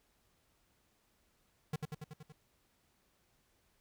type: tone with echo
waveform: square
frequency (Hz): 152.4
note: D#3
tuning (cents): -36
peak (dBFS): -34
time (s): 1.73-1.76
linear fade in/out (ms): 5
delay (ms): 94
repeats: 6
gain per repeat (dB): -3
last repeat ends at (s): 2.324
effects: pink hiss -74 dBFS RMS until 3.8 s